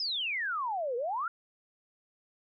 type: exponential two-way sweep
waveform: sine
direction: down then up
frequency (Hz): 5274 to 460 to 1432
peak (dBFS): -30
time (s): 0-1.28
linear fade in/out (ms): 2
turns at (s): 0.96
effects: none